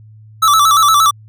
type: tone with vibrato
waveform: square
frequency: 1233 Hz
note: D#6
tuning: 16 cents flat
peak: -8 dBFS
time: 0.42-1.11 s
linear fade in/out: 10 ms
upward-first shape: square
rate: 8.6 Hz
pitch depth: 100 cents each way
effects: added 108 Hz sine -37 dBFS peak until 1.28 s